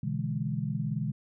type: chord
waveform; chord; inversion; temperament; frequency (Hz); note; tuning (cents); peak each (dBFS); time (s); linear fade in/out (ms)
sine; E dominant seventh; second; equal; 123.47 / 146.83 / 164.81 / 207.7; B2 / D3 / E3 / G#3; 0 / 0 / 0 / 0; -34 / -33 / -35 / -35; 0.03-1.12; 5
effects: none